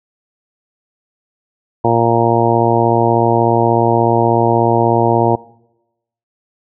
harmonic tone, 116.54 Hz, A#2, in tune, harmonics 1 / 2 / 3 / 4 / 5 / 6 / 7 / 8, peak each -18 / -20 / -16 / -18 / -20 / -17 / -20 / -17 dBFS, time 1.84-5.36 s, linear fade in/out 10 ms, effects noise-tail reverb RT60 0.9 s tail -22 dB re dry

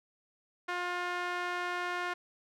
sawtooth tone with band-pass filter, 355.2 Hz, F4, 29 cents sharp, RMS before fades -35 dBFS, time 0.68-2.14 s, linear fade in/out 10 ms, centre 1500 Hz, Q 1.3, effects none

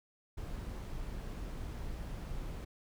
brown noise, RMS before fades -41 dBFS, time 0.37-2.65 s, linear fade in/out 10 ms, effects none

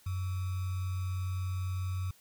sine tone with sample-and-hold, 92.5 Hz, F#2, in tune, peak -31 dBFS, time 0.06-2.11 s, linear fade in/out 5 ms, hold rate 1225 Hz, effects white hiss -62 dBFS RMS until 2.2 s

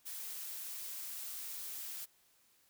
blue noise, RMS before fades -44 dBFS, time 0.05-2.06 s, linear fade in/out 20 ms, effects white hiss -70 dBFS RMS until 2.69 s

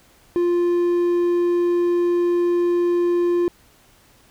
triangle tone, 349.2 Hz, F4, in tune, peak -14 dBFS, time 0.36-3.48 s, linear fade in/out 0 ms, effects pink hiss -54 dBFS RMS until 4.3 s

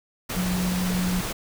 sine tone in noise, 181.7 Hz, F#3, 31 cents flat, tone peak -23 dBFS, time 0.36-1.21 s, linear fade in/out 10 ms, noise pink, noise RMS -30 dBFS, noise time 0.29-1.33 s, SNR +4 dB, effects none

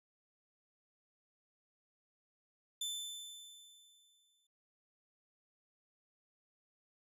sawtooth tone with exponential decay, 3529 Hz, A7, 4 cents sharp, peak -33 dBFS, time 2.81-4.47 s, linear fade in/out 5 ms, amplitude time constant 360 ms, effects noise-tail reverb RT60 0.5 s tail -21 dB re dry + resampled to 32000 Hz

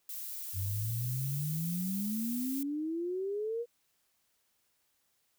violet noise, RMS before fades -41 dBFS, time 0.09-2.63 s, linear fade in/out 2 ms
sine exponential sweep, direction up, 92.5 to 481.7 Hz, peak -32 dBFS, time 0.53-3.66 s, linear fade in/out 50 ms
effects white hiss -75 dBFS RMS until 5.38 s

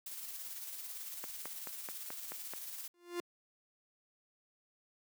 blue noise with tremolo, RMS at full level -44 dBFS, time 0.06-2.88 s, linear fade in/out 5 ms, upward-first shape square, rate 18 Hz, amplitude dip 30%
click train, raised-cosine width 0.5 ms, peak -28 dBFS, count 7, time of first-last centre 1.24-2.536 s, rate 4.63 Hz
45% pulse tone with exponential growth, 349.2 Hz, F4, in tune, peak -33 dBFS, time 2.94-3.2 s, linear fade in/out 1 ms, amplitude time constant 55 ms
effects high-pass 200 Hz 12 dB/octave

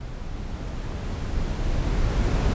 brown noise with level ramp, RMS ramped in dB -34 to -20 dBFS, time 0-2.54 s, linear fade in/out 10 ms, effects resampled to 16000 Hz

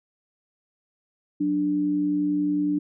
sine tone pair together, 184.12 / 295 Hz, F#3 / D4, -8 / +8 cents, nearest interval minor sixth, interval 816 cents, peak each -31 / -21 dBFS, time 1.4-2.79 s, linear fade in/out 10 ms, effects none

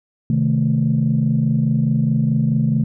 sine chord, A diminished, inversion first, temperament equal, 130.81 / 155.56 / 220 Hz, C3 / Eb3 / A3, 0 / 0 / 0 cents, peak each -18 dBFS, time 0.3-2.84 s, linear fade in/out 2 ms, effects tanh soft clip ceiling -7 dBFS

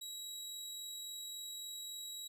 25% pulse tone with amplitude modulation, 3870 Hz, B7, 36 cents flat, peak -39 dBFS, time 0.01-2.28 s, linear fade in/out 10 ms, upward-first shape sine, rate 43.6 Hz, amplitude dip 25%, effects none

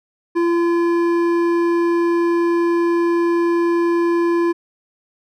triangle tone with hard clipping, 341.3 Hz, F4, 40 cents flat, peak -16 dBFS, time 0.35-4.53 s, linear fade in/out 20 ms, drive 14 dB, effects none

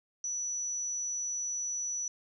sine tone, 5920 Hz, F#8, in tune, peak -32 dBFS, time 0.24-2.08 s, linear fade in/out 2 ms, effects none

